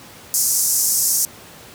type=band-pass noise; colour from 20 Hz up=pink; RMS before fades=-18 dBFS; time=0.34-1.25 s; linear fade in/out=0 ms; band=5500 to 15000 Hz; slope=48 dB/octave; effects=pink hiss -41 dBFS RMS until 1.74 s + high-pass 100 Hz 12 dB/octave